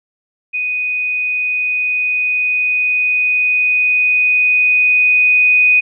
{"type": "tone with level ramp", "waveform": "sine", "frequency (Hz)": 2489, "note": "D#7", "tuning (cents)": 0, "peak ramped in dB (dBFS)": [-16, -7], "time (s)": [0.53, 5.81], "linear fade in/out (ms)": 20, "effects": []}